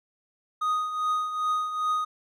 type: tone with tremolo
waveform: triangle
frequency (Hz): 1244.5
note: D#6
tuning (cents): 0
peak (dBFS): -20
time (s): 0.61-2.05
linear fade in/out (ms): 10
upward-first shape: triangle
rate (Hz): 2.5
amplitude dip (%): 65
effects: none